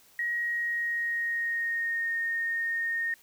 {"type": "tone with pitch glide", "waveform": "sine", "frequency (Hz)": [1896, 1844.2], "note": ["A#6", "A#6"], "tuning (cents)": [29, -19], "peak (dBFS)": -27, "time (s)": [0.19, 3.14], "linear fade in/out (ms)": 2, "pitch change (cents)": -48, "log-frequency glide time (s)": [0.32, 2.13], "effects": ["white hiss -59 dBFS RMS until 3.22 s"]}